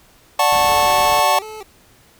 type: chord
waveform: square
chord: D major seventh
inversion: none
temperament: just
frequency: 587.3 / 734.2 / 881 / 1101.2 Hz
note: D5 / F#5 / A5 / C#6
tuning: 0 / -14 / +2 / -12 cents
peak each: -21 / -19 / -18 / -19 dBFS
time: 0.39-1.39 s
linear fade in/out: 5 ms
type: low-pass noise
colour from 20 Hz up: pink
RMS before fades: -32 dBFS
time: 0.52-1.2 s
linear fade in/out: 5 ms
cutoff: 7400 Hz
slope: 48 dB/octave
type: tone with vibrato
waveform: 25% pulse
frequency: 410 Hz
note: G#4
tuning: 22 cents flat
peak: -27 dBFS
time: 0.68-1.63 s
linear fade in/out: 5 ms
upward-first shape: square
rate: 2.7 Hz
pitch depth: 95 cents each way
effects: pink hiss -51 dBFS RMS until 2.19 s